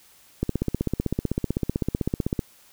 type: click train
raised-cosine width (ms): 3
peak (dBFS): -10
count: 32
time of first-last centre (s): 0.43-2.392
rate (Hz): 15.8
effects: white hiss -55 dBFS RMS until 2.72 s